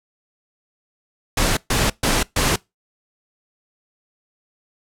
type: noise bursts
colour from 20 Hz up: pink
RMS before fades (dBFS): -18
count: 4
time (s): 1.37-2.56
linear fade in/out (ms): 5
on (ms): 200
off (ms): 130
effects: noise-tail reverb RT60 0.2 s tail -23 dB re dry + low-pass 11000 Hz 12 dB/octave